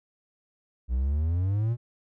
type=exponential sweep; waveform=triangle; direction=up; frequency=59.1 to 121.9 Hz; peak=-21 dBFS; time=0.88-1.77 s; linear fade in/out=50 ms; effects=none